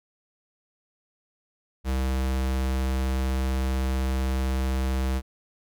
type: tone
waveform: square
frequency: 65.41 Hz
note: C2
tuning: in tune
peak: -24 dBFS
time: 1.84-5.22 s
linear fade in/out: 50 ms
effects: none